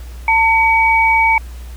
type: tone pair together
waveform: sine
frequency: 898 / 2266 Hz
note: A5 / C#7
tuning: +35 / +37 cents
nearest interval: octave + major third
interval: 1602 cents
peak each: -12 dBFS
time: 0.28-1.38 s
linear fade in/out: 2 ms
effects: added 60 Hz sine -28 dBFS peak until 1.76 s + pink hiss -43 dBFS RMS until 1.76 s